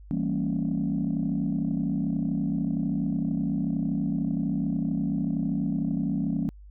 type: chord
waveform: sine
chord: E diminished seventh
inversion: none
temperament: equal with one note detuned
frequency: 164.81 / 196 / 229.1 / 277.2 Hz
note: E3 / G3 / Bb3 / Db4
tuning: 0 / 0 / -30 / 0 cents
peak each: -29 dBFS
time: 0.11-6.49 s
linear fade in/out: 0 ms
effects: tanh soft clip ceiling -18 dBFS + added 50 Hz sine -44 dBFS peak until 6.7 s